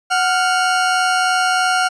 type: tone pair together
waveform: 40% pulse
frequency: 740 / 1396.9 Hz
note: F#5 / F6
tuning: 0 / 0 cents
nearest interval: major seventh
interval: 1100 cents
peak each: -16 dBFS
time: 0.1-1.89 s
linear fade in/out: 20 ms
effects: resampled to 22050 Hz